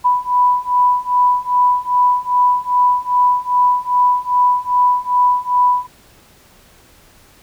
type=beating tone pair; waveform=sine; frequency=987.8 / 990.3 Hz; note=B5 / B5; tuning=0 / +4 cents; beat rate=2.5 Hz; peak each=-15 / -14 dBFS; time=0.04-5.87 s; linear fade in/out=20 ms; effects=pink hiss -48 dBFS RMS until 7.42 s